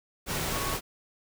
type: tone in noise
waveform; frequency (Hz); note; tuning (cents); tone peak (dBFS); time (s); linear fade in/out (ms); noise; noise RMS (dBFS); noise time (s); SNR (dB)
sine; 1108.7; C#6; 0; -35; 0.51-0.78; 50; pink; -31; 0.26-0.81; -7
effects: none